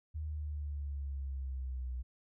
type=exponential sweep; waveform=sine; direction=down; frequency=77.78 to 61.74 Hz; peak=-36 dBFS; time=0.14-2.03 s; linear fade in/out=20 ms; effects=none